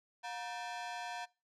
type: ring-modulated tone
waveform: sawtooth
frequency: 830.6 Hz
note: G#5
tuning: in tune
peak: -33 dBFS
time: 0.23-1.26 s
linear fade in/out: 20 ms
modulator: 116 Hz
effects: noise-tail reverb RT60 0.3 s tail -23 dB re dry + low-pass 6000 Hz 12 dB/octave